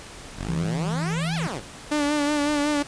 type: exponential two-way sweep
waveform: 10% pulse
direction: up then down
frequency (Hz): 38.93 to 880 to 87.2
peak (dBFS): -21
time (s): 0.36-1.62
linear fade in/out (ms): 50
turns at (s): 1.35
type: tone with pitch glide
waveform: sine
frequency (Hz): 164.81 to 163.67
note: E3 to E3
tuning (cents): 0 to -12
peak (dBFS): -24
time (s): 0.49-1.47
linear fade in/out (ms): 0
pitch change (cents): -12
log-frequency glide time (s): 0.65-0.84
type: tone with vibrato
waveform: sawtooth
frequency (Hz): 293.7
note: D4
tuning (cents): 0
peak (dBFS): -17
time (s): 1.91-2.83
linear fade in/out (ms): 10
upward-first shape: sine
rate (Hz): 5.4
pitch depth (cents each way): 40
effects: pink hiss -41 dBFS RMS until 2.87 s + resampled to 22050 Hz